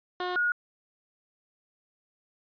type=tone pair in turn; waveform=15% pulse / sine; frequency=360.7 / 1442.8 Hz; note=F#4 / F#6; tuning=-44 / -44 cents; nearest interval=2 octaves; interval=2400 cents; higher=second; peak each=-23 / -23 dBFS; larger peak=neither; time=0.2-0.36 / 0.36-0.52 s; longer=neither; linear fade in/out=2 ms; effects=resampled to 11025 Hz